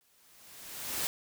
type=noise with exponential growth; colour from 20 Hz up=white; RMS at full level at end=-31 dBFS; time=0.01-1.07 s; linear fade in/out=0 ms; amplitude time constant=230 ms; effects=none